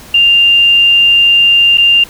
sine tone with dropouts, 2794 Hz, F7, in tune, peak -4 dBFS, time 0.14-2.04 s, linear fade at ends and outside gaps 5 ms, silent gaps 1.774-1.78 s, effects pink hiss -34 dBFS RMS until 2.09 s

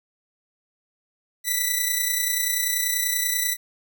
5% pulse tone with amplitude modulation, 1975.5 Hz, B6, in tune, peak -9 dBFS, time 1.44-3.57 s, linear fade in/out 50 ms, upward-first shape sine, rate 30.3 Hz, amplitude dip 45%, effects none

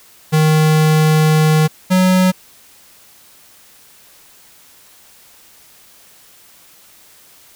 square tone pair in turn, 155.56 / 184.99 Hz, D#3 / F#3, 0 / 0 cents, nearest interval minor third, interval 300 cents, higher second, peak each -10 dBFS, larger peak neither, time 0.32-1.68 / 1.9-2.32 s, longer first, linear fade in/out 20 ms, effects white hiss -46 dBFS RMS until 7.55 s

